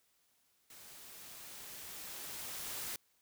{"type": "noise with level ramp", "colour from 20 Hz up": "white", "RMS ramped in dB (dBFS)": [-55, -41], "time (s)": [0.7, 2.96], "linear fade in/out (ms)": 2, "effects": ["white hiss -74 dBFS RMS until 3.21 s"]}